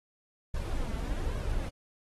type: noise with flanger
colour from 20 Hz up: brown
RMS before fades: -32 dBFS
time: 0.54-1.69 s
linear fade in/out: 5 ms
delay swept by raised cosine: 1.8 to 4.5 ms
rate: 1.2 Hz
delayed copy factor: +0.5
effects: AAC 32 kbps